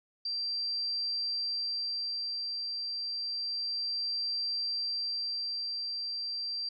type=tone with tremolo; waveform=sine; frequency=4709 Hz; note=D8; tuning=4 cents sharp; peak=-30 dBFS; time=0.25-6.69 s; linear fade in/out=5 ms; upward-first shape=sine; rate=0.3 Hz; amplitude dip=30%; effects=none